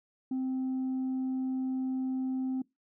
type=tone; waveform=sine; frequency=260.4 Hz; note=C4; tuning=8 cents flat; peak=-27 dBFS; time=0.31-2.62 s; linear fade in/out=5 ms; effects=noise-tail reverb RT60 0.2 s tail -24 dB re dry + tanh soft clip ceiling -28 dBFS